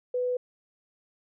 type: tone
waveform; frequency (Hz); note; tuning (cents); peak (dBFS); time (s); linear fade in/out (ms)
sine; 497.2; B4; +12; -25; 0.14-0.37; 5
effects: none